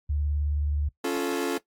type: tone with vibrato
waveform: sine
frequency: 73.4 Hz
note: D2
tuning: in tune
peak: -24 dBFS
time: 0.09-0.89 s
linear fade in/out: 10 ms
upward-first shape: sine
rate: 19 Hz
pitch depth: 46 cents each way
type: chord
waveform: 40% pulse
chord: Db augmented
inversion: none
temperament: equal with one note detuned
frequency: 277.2 / 349.2 / 436.5 Hz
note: Db4 / F4 / A4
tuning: 0 / 0 / -14 cents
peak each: -29 dBFS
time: 1.04-1.58 s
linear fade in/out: 5 ms
effects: noise-tail reverb RT60 0.1 s tail -18 dB re dry + AAC 64 kbps